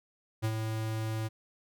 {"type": "tone with ADSR envelope", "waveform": "square", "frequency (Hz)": 110.4, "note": "A2", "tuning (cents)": 6, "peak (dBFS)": -27, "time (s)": [0.42, 1.29], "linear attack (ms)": 27, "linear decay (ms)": 61, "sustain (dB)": -5, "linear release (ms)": 25, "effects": []}